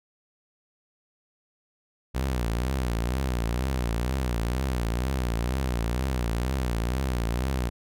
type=tone with vibrato; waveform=sawtooth; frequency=61.5 Hz; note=B1; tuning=7 cents flat; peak=-21 dBFS; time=2.14-7.7 s; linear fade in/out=20 ms; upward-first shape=triangle; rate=2.1 Hz; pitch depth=180 cents each way; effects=none